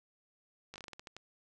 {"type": "slowing click train", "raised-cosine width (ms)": 0.2, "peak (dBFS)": -29, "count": 10, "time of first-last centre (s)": [0.74, 1.166], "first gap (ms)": 18, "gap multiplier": 1.23, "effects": []}